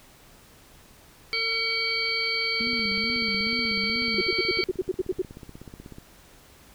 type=harmonic tone; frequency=452.8 Hz; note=A4; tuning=50 cents sharp; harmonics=1 / 3 / 5 / 7 / 9 / 10; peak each=-36 / -38 / -27 / -36 / -37 / -28 dBFS; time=1.33-4.64 s; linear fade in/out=0 ms
type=tone with vibrato; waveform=sine; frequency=219.5 Hz; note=A3; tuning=4 cents flat; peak=-31 dBFS; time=2.6-4.22 s; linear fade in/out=5 ms; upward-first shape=sine; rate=2.3 Hz; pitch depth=190 cents each way
type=click train; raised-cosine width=3 ms; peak=-28 dBFS; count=56; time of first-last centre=2.61-5.984 s; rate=16.3 Hz
type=tone bursts; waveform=sine; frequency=370 Hz; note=F#4; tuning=in tune; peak=-21 dBFS; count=11; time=4.18-5.219 s; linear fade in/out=5 ms; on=29 ms; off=72 ms
effects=pink hiss -53 dBFS RMS until 6.74 s